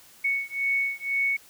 sine beating tone pair, 2217 / 2219 Hz, C#7 / C#7, 0 / +1 cents, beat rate 2 Hz, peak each -27 dBFS, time 0.24-1.37 s, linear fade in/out 10 ms, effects white hiss -53 dBFS RMS until 1.49 s

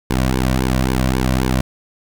sawtooth tone with flanger, 64.2 Hz, C2, 32 cents flat, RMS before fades -17 dBFS, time 0.1-1.61 s, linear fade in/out 5 ms, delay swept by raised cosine 1.5 to 2.41 ms, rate 3.7 Hz, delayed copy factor -1, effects 7-bit

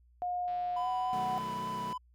sine tone with pitch glide, 716 to 743.4 Hz, F5 to F#5, +43 to +8 cents, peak -31 dBFS, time 0.22-1.38 s, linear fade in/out 0 ms, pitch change +65 cents, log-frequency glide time 0.8-0.88 s
click train, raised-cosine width 0.3 ms, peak -40 dBFS, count 191, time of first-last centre 0.48-1.598 s, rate 170 Hz
triangle tone with vibrato, 996 Hz, B5, 14 cents sharp, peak -33 dBFS, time 0.76-1.98 s, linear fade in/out 10 ms, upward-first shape sine, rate 3.5 Hz, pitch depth 14 cents each way
sawtooth chord, B dominant seventh, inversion none, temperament equal with one note detuned, 125.7 / 155.56 / 185 / 220 Hz, B2 / D#3 / F#3 / A3, +31 / 0 / 0 / 0 cents, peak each -45 / -44 / -42 / -40 dBFS, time 1.13-1.93 s, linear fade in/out 0 ms
effects added 60 Hz sine -60 dBFS peak until 2.14 s

